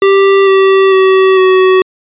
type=tone with pitch steps; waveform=square; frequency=392 / 386.2 / 380.4 / 374.7 Hz; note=G4 / G4 / F#4 / F#4; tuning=0 / -26 / +48 / +22 cents; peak=-5 dBFS; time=0.02-1.82 s; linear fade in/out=2 ms; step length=450 ms; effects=resampled to 8000 Hz